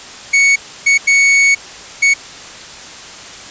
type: tone bursts at uneven times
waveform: 45% pulse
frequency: 2223 Hz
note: C#7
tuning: 4 cents sharp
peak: -7 dBFS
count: 4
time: 0.33-0.56 / 0.86-0.98 / 1.07-1.55 / 2.02-2.14 s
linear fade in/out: 10 ms
effects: white hiss -32 dBFS RMS until 3.5 s + resampled to 16000 Hz